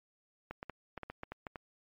clicks, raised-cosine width 0.5 ms, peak -26 dBFS, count 10, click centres 0.51 / 0.629 / 0.697 / 0.977 / 1.033 / 1.1 / 1.234 / 1.32 / 1.468 / 1.558 s, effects MP3 32 kbps

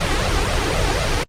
pink noise with flanger, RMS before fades -18 dBFS, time 0-1.24 s, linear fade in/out 10 ms, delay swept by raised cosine 1.5 to 2.6 ms, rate 3.9 Hz, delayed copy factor +0.7, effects low-pass 6000 Hz 12 dB/octave + Opus 32 kbps

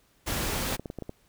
pink noise, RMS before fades -30 dBFS, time 0.26-0.77 s, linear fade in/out 20 ms
clicks, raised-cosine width 2 ms, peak -22 dBFS, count 7, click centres 0.725 / 0.796 / 0.858 / 0.901 / 0.987 / 1.023 / 1.094 s
effects pink hiss -65 dBFS RMS until 1.28 s

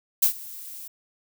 violet noise with ADSR envelope, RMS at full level -17 dBFS, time 0.22-0.88 s, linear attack 10 ms, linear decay 96 ms, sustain -22 dB, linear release 7 ms, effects none

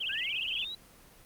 sine tone with vibrato, 2882 Hz, F#7, 46 cents flat, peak -31 dBFS, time 0-0.65 s, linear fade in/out 10 ms, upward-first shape triangle, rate 17 Hz, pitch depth 240 cents each way
sine linear sweep, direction up, 1507 to 3974 Hz, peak -36 dBFS, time 0.09-0.75 s, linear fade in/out 5 ms
effects pink hiss -56 dBFS RMS until 1.25 s + Opus 24 kbps

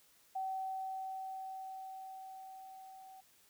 sine tone with level ramp, 763 Hz, G5, 47 cents flat, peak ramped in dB -35 to -52 dBFS, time 0.35-3.21 s, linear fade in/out 10 ms, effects white hiss -67 dBFS RMS until 3.49 s

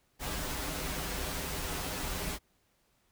pink noise with comb filter, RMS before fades -36 dBFS, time 0.19-2.39 s, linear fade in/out 50 ms, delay 8.9 ms, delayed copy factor -0.8, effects pink hiss -72 dBFS RMS until 3.11 s

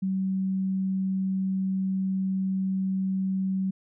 sine tone, 190.4 Hz, F#3, 50 cents sharp, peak -24 dBFS, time 0.02-3.71 s, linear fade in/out 10 ms, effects none

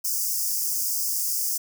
white high-pass noise, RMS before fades -26 dBFS, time 0.04-1.58 s, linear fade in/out 10 ms, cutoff 4900 Hz, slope 96 dB/octave, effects none

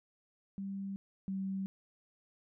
sine tone pair in turn, 196 / 192.63 Hz, G3 / G3, 0 / -30 cents, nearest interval unison, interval 30 cents, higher first, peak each -37 / -34 dBFS, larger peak second, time 0.58-0.96 / 1.28-1.66 s, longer neither, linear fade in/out 0 ms, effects none

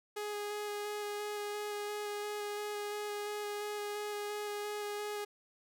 sawtooth tone with vibrato, 415.3 Hz, G#4, in tune, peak -33 dBFS, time 0.16-5.25 s, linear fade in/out 10 ms, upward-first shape square, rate 2.9 Hz, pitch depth 9 cents each way, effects none

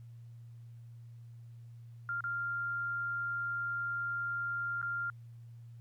sine tone with dropouts, 1395 Hz, F6, 2 cents flat, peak -33 dBFS, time 2.09-5.1 s, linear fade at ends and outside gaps 1 ms, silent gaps 2.207-2.24 / 4.816-4.827 s, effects added 117 Hz sine -48 dBFS peak until 5.8 s + pink hiss -75 dBFS RMS until 5.8 s

